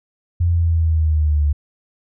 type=linear sweep; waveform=sine; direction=down; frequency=87 to 72.4 Hz; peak=-13 dBFS; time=0.4-1.53 s; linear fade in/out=10 ms; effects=none